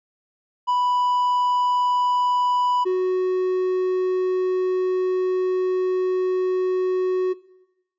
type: tone pair in turn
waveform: triangle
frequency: 987.8 / 369.6 Hz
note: B5 / F#4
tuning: 0 / -2 cents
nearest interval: octave + perfect fourth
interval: 1702 cents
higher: first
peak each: -16 dBFS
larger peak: neither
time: 0.67-2.85 / 2.85-7.34 s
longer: second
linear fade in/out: 20 ms
effects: noise-tail reverb RT60 1.0 s tail -20 dB re dry + resampled to 16000 Hz